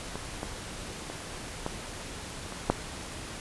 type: clicks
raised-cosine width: 1 ms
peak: -21 / -19 / -21 / -17 / -25 / -7 dBFS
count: 6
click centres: 0.156 / 0.431 / 1.1 / 1.664 / 2.523 / 2.7 s
effects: pink hiss -40 dBFS RMS until 3.4 s + resampled to 24000 Hz